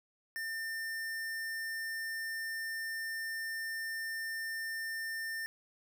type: tone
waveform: square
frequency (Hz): 1800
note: A6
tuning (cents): +39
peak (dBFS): -37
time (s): 0.36-5.46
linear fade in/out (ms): 0
effects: none